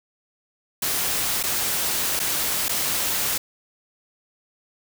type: noise with dropouts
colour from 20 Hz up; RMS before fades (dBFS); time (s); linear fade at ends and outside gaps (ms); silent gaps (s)
white; -24; 0.82-3.38; 5; 1.429-1.436 / 2.194-2.199 / 2.684-2.692
effects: none

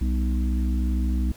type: harmonic tone with a mistuned harmonic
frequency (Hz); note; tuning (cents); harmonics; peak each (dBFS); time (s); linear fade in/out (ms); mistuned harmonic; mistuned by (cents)
62.7; B1; +27; 1 / 3 / 4 / 5; -21 / -31 / -33 / -35; 0.01-1.32; 5; 3; +86
effects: pink hiss -50 dBFS RMS until 1.36 s

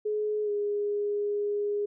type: tone with pitch glide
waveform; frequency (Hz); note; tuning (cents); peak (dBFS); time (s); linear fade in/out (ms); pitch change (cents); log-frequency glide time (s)
sine; 423.4 to 411.8; G#4 to G#4; +33 to -15; -26; 0.05-1.86; 10; -48; 0.44-0.5
effects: none

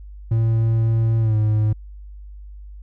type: tone with pitch glide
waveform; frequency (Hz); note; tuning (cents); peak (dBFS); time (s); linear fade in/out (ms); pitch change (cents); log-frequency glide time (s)
triangle; 113 to 107.4; A2 to A2; +47 to -41; -13; 0.31-1.73; 5; -88; 1.2-1.36
effects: added 50 Hz sine -35 dBFS peak until 2.82 s

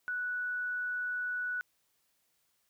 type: tone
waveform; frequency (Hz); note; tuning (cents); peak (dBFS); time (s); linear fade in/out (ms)
sine; 1477; F#6; -3; -32; 0.08-1.61; 0
effects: white hiss -75 dBFS RMS until 2.69 s

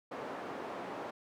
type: band-pass noise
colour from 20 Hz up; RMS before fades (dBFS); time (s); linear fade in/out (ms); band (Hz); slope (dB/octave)
white; -42; 0.11-1.11; 10; 240 to 840; 12
effects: none

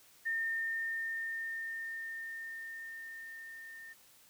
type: tone with level ramp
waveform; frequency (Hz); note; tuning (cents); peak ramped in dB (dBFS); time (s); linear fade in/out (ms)
sine; 1817; A#6; -45; -31 to -47; 0.25-3.94; 20
effects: white hiss -62 dBFS RMS until 4.29 s

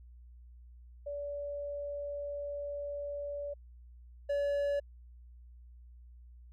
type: tone pair in turn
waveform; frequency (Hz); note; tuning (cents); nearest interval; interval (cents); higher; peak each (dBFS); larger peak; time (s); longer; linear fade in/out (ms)
sine / triangle; 575 / 570.7; D5 / D5; -37 / -50; unison; 13; first; -36 / -27; second; 1.06-3.54 / 4.29-4.8; first; 10
effects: added 60 Hz sine -51 dBFS peak until 6.52 s

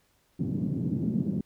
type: band-pass noise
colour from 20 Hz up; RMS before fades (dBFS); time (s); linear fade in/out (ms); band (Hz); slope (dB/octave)
white; -29; 0.39-1.41; 5; 130 to 240; 24
effects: pink hiss -68 dBFS RMS until 1.45 s

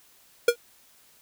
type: tone with exponential decay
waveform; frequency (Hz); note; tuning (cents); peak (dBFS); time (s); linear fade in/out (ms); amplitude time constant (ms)
square; 476.1; A#4; +37; -13; 0.48-0.56; 5; 16
effects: white hiss -58 dBFS RMS until 1.21 s

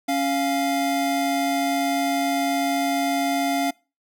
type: tone pair together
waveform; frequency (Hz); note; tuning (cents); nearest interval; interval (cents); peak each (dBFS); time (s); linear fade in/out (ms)
square; 277.2 / 698.5; C#4 / F5; 0 / 0; octave + major third; 1600; -24; 0.08-3.71; 10
effects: noise-tail reverb RT60 0.3 s tail -24 dB re dry

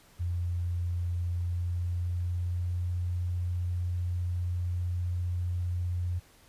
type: tone with pitch glide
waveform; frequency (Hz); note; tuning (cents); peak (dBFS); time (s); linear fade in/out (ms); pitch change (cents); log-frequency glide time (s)
sine; 87.31 to 88.48; F2 to F2; 0 to +23; -28; 0.19-6.2; 20; +23; 1.3-2.85
effects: pink hiss -59 dBFS RMS until 6.48 s + resampled to 32000 Hz

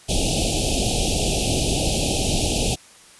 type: band-stop noise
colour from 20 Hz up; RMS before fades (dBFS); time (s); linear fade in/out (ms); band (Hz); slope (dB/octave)
pink; -21; 0.08-2.76; 20; 810 to 2500; 96
effects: white hiss -48 dBFS RMS until 3.19 s + resampled to 24000 Hz

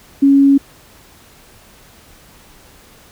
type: tone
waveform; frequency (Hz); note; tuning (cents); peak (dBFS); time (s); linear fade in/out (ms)
sine; 277.2; C#4; 0; -6; 0.22-0.58; 10
effects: pink hiss -45 dBFS RMS until 3.11 s

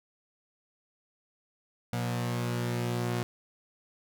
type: tone pair together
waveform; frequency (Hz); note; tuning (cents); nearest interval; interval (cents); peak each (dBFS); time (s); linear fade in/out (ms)
sawtooth; 120 / 179.8; B2 / F#3; -49 / -49; perfect fifth; 700; -26 / -32; 1.93-3.23; 0
effects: none

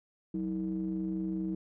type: ring-modulated tone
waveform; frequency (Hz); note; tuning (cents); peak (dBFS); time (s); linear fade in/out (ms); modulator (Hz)
triangle; 66.6; C2; +31; -26; 0.34-1.55; 5; 254
effects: none

